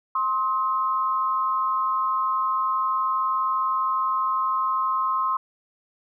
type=tone pair together; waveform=sine; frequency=1055.4 / 1275 Hz; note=C6 / D#6; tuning=+15 / +42 cents; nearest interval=minor third; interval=327 cents; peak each=-22 / -26 dBFS; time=0.15-5.37 s; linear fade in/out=5 ms; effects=none